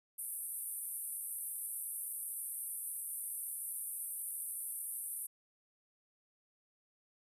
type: band-pass noise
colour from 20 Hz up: white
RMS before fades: -42 dBFS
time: 0.18-5.27 s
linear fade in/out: 10 ms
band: 8800 to 13000 Hz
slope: 96 dB/octave
effects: resampled to 32000 Hz

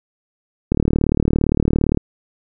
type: click train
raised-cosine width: 3 ms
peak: -3 dBFS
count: 48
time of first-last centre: 0.72-1.973 s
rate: 37.5 Hz
effects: none

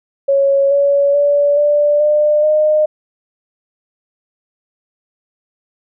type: tone with pitch steps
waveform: sine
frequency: 553 / 564.3 / 575.8 / 587.6 / 599.6 / 611.8 Hz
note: C#5 / C#5 / D5 / D5 / D5 / D#5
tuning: -4 / +31 / -34 / +1 / +36 / -29 cents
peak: -9 dBFS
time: 0.28-2.86 s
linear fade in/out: 10 ms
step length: 430 ms
effects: none

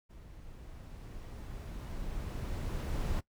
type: noise with level ramp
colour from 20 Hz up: brown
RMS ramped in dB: -52 to -32 dBFS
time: 0.09-3.21 s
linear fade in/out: 20 ms
effects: noise-tail reverb RT60 0.1 s tail -20 dB re dry

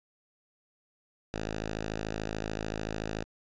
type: tone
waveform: 5% pulse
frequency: 53.6 Hz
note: A1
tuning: 45 cents flat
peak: -22 dBFS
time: 1.34-3.24 s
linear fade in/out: 0 ms
effects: resampled to 16000 Hz

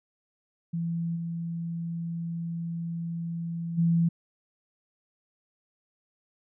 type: tone with level steps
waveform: sine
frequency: 167.9 Hz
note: E3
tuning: 32 cents sharp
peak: -27 / -30 / -20 dBFS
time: 0.73-4.09 s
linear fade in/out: 10 ms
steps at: 1.15 / 3.77 s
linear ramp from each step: 20 ms
effects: none

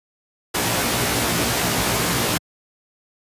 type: noise with comb filter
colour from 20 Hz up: pink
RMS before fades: -20 dBFS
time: 0.54-2.38 s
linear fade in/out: 10 ms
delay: 17 ms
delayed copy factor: +0.95
effects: high-pass 100 Hz 12 dB/octave + resampled to 32000 Hz

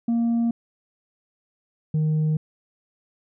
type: tone pair in turn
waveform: sine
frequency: 233.1 / 154.99 Hz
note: A#3 / D#3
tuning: 0 / -6 cents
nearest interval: perfect fifth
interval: 706 cents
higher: first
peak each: -16 dBFS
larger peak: neither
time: 0.08-0.51 / 1.94-2.37 s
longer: neither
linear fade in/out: 5 ms
effects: tanh soft clip ceiling -18 dBFS

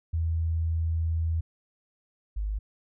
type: tone pair in turn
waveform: sine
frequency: 81.8 / 51.53 Hz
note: E2 / G#1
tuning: -13 / -13 cents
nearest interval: minor sixth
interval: 800 cents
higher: first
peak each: -24 / -27 dBFS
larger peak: first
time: 0.13-1.41 / 2.36-2.59 s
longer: first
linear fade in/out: 10 ms
effects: none

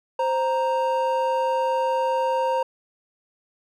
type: tone pair together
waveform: triangle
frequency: 523.3 / 932.4 Hz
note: C5 / A#5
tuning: 0 / 0 cents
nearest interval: minor seventh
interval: 1000 cents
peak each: -21 dBFS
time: 0.19-2.63 s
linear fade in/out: 5 ms
effects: none

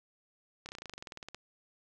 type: slowing click train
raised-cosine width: 0.2 ms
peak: -26 dBFS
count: 17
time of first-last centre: 0.66-1.346 s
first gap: 29 ms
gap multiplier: 1.05
effects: none

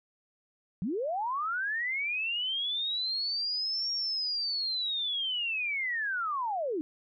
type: linear two-way sweep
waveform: sine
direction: up then down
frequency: 158.9 to 5590 to 285.9 Hz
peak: -29 dBFS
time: 0.82-6.81 s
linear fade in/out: 0 ms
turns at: 3.92 s
effects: none

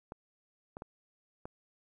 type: clicks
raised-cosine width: 1 ms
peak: -28 dBFS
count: 4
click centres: 0.121 / 0.769 / 0.821 / 1.455 s
effects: 11-bit

